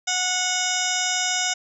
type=harmonic tone; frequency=733 Hz; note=F#5; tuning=16 cents flat; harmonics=1 / 2 / 3 / 4 / 5 / 7 / 8 / 9 / 10; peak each=-30 / -30 / -30 / -30 / -30 / -30 / -30 / -30 / -30 dBFS; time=0.07-1.54 s; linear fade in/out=10 ms; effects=none